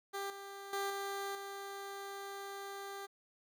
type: tone with level steps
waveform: 15% pulse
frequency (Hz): 396.2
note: G4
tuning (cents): +18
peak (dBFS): -32 / -40 / -29 / -32 / -37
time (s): 0.13-3.07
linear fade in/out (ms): 20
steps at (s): 0.3 / 0.73 / 0.9 / 1.35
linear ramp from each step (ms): 2
effects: none

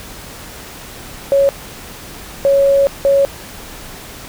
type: tone bursts at uneven times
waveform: sine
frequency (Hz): 554.4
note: C#5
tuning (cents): 0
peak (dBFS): -8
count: 3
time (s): 1.32-1.49 / 2.45-2.87 / 3.05-3.25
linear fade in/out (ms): 0
effects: pink hiss -33 dBFS RMS until 4.28 s

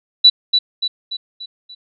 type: tone with echo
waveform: sine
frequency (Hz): 3951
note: B7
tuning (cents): 0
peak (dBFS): -4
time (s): 0.24-0.3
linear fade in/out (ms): 10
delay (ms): 290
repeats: 5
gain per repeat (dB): -6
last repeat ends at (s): 1.75
effects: none

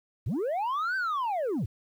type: linear two-way sweep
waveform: sine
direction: up then down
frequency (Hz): 77.78 to 1568 to 77.78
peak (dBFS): -24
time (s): 0.26-1.66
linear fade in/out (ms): 10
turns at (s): 0.96
effects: tanh soft clip ceiling -26 dBFS + 10-bit

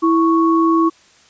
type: tone pair together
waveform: sine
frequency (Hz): 329.1 / 1108.7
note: E4 / C#6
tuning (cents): -3 / 0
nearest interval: octave + major sixth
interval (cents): 2103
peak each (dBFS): -12 / -16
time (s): 0.02-0.9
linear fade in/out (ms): 20
effects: white hiss -50 dBFS RMS until 1.29 s + resampled to 16000 Hz

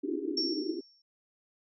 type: band-pass noise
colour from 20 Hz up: pink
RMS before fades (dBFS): -34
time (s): 0.03-0.81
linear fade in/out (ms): 10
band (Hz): 270 to 400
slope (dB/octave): 96
type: tone with exponential decay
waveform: sine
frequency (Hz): 5470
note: F8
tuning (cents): -37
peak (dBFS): -26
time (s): 0.37-1.02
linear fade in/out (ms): 5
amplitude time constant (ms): 140
effects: none

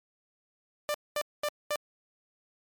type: tone bursts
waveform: sawtooth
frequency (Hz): 593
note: D5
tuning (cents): +17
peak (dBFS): -24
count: 4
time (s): 0.89-1.758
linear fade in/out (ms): 0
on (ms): 52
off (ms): 220
effects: MP3 96 kbps

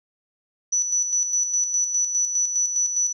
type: tone with tremolo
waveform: sine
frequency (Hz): 5940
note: F#8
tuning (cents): +6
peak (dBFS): -18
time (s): 0.72-3.13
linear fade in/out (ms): 10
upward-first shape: square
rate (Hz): 4.9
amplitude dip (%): 50
effects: none

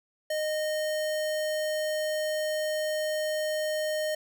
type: tone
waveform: square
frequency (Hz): 616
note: D#5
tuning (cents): -17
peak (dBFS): -28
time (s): 0.3-4.15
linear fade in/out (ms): 5
effects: none

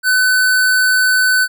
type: tone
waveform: square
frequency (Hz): 1508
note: F#6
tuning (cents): +32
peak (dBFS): -11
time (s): 0.03-1.48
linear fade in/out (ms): 50
effects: none

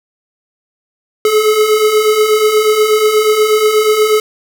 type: beating tone pair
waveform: square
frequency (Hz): 422.4 / 430.7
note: G#4 / A4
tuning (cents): +29 / -37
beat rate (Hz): 8.3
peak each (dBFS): -16 / -10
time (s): 1.25-4.2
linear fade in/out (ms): 2
effects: none

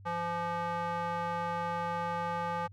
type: tone with band-pass filter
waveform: square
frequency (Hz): 171.7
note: F3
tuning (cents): -29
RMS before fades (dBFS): -34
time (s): 0.05-2.68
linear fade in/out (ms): 20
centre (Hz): 1000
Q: 2.2
effects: added 98 Hz sine -49 dBFS peak until 2.72 s

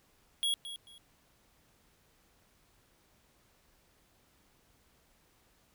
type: tone with echo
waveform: square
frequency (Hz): 3322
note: G#7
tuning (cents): 0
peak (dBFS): -29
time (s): 0.43-0.54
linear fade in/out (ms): 0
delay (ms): 220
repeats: 2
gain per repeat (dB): -12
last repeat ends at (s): 0.98
effects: pink hiss -68 dBFS RMS until 5.74 s

